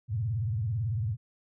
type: tone with vibrato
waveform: sine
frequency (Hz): 110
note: A2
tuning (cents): 0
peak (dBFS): -27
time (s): 0.08-1.17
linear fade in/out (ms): 50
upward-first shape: sine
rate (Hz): 18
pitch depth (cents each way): 260
effects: none